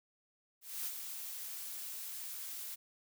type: noise with ADSR envelope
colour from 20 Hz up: blue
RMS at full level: -38 dBFS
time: 0.61-2.76 s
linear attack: 250 ms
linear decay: 47 ms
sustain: -6 dB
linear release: 21 ms
effects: none